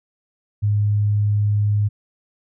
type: tone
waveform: sine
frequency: 103.83 Hz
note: G#2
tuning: in tune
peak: -15 dBFS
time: 0.62-1.89 s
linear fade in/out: 20 ms
effects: none